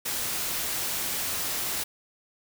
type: noise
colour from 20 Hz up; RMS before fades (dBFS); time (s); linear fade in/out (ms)
white; -30; 0.05-1.84; 10
effects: none